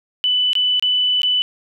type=tone with dropouts; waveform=sine; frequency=2989 Hz; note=F#7; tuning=17 cents sharp; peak=-14 dBFS; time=0.24-1.42 s; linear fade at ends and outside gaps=0 ms; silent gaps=0.532-0.553 / 0.796-0.825 / 1.218-1.232 s; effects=none

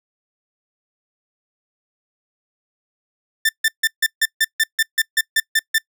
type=tone bursts; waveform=sawtooth; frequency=1783 Hz; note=A6; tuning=22 cents sharp; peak=-10 dBFS; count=13; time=3.45-5.783 s; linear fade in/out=5 ms; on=41 ms; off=150 ms; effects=noise-tail reverb RT60 0.1 s tail -25 dB re dry

